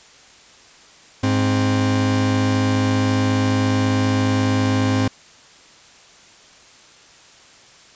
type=tone pair together; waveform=40% pulse; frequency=103.83 / 262.2 Hz; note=G#2 / C4; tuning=0 / +4 cents; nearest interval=octave + major third; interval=1604 cents; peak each=-18 dBFS; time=1.23-5.08 s; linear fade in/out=5 ms; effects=white hiss -47 dBFS RMS until 7.95 s + resampled to 16000 Hz